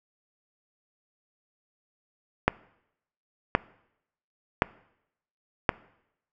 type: click train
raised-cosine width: 0.5 ms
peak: -3 dBFS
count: 4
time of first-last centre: 2.48-5.692 s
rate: 0.934 Hz
effects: noise-tail reverb RT60 0.8 s tail -22 dB re dry